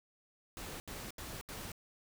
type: noise bursts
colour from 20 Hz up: pink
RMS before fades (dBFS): -45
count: 4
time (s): 0.57-1.718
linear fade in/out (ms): 0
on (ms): 230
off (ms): 76
effects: none